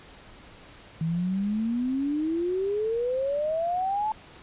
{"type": "exponential sweep", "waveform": "sine", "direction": "up", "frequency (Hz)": [158.7, 880], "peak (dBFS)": -24, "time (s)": [1.01, 4.12], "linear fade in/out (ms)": 2, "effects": ["pink hiss -49 dBFS RMS until 4.42 s", "resampled to 8000 Hz"]}